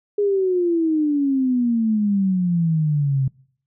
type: exponential sweep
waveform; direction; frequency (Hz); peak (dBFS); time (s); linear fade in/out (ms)
sine; down; 415.3 to 131; -16; 0.18-3.28; 5
effects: noise-tail reverb RT60 0.6 s tail -25 dB re dry

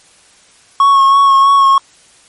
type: tone with vibrato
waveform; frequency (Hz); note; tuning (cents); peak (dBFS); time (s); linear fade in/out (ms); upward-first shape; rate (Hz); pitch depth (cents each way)
triangle; 1100; C#6; -14; -3; 0.8-1.78; 2; sine; 3.1; 23
effects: white hiss -46 dBFS RMS until 2.28 s + MP3 48 kbps

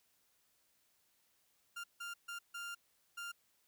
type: tone bursts at uneven times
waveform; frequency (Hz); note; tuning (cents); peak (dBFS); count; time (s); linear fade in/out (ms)
30% pulse; 1396.9; F6; 0; -40; 5; 1.76-1.84 / 2-2.14 / 2.28-2.39 / 2.54-2.75 / 3.17-3.32; 10
effects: white hiss -75 dBFS RMS until 3.67 s

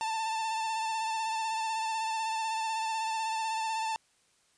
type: tone with vibrato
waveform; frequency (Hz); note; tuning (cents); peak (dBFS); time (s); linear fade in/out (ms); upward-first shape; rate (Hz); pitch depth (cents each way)
45% pulse; 888; A5; +16; -30; 0.01-3.96; 0; sine; 16; 28
effects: white hiss -68 dBFS RMS until 4.57 s + resampled to 22050 Hz

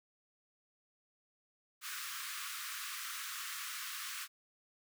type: high-pass noise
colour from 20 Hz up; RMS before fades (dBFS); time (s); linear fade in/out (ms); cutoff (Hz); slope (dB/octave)
pink; -43; 1.81-4.28; 50; 1100; 96
effects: none

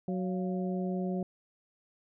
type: harmonic tone with a mistuned harmonic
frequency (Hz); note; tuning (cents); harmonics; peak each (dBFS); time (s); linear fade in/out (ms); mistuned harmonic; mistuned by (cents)
185; F#3; 0; 1 / 2 / 3 / 4; -31 / -37 / -41 / -43; 0.08-1.23; 2; 4; -97
effects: none

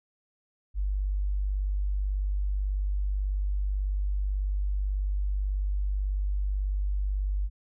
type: tone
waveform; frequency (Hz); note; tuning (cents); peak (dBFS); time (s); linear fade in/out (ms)
sine; 49.11; G1; +4; -25; 0.74-7.5; 50
effects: none

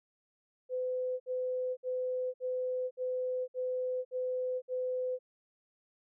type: tone bursts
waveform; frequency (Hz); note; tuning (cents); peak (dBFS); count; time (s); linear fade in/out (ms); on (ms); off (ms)
sine; 507; B4; +45; -31; 8; 0.69-5.19; 50; 510; 60
effects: none

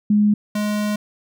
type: tone pair in turn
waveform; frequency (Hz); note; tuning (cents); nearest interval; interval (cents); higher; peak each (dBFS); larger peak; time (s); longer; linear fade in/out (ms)
sine / square; 208.6 / 209.3; G#3 / G#3; +8 / +14; unison; 6; second; -12 / -20; first; 0.1-0.34 / 0.55-0.96; second; 5
effects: none

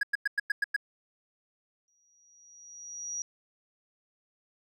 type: tone bursts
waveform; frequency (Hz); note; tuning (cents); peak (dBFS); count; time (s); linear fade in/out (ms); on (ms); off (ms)
triangle; 1661.2; G#6; 0; -22; 7; 0.01-0.764; 5; 22; 100
type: tone with exponential growth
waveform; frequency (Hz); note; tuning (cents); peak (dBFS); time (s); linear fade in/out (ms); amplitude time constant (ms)
sine; 5770; F#8; -44; -31; 1.88-3.22; 1; 290
effects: none

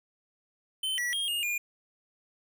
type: tone with pitch steps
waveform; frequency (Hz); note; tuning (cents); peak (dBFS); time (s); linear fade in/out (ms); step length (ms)
square; 3072 / 1941 / 3239 / 2842 / 2420; G7 / B6 / G#7 / F7 / D#7; -36 / -31 / -44 / +30 / -49; -29; 0.83-1.58; 5; 150
effects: none

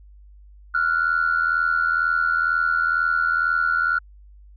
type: tone pair together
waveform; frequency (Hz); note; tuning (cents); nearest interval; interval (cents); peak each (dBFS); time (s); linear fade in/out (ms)
sine; 1379.9 / 1462; F6 / F#6; -21 / -21; minor second; 100; -20; 0.74-3.99; 10
effects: tanh soft clip ceiling -11 dBFS + added 50 Hz sine -44 dBFS peak until 4.56 s

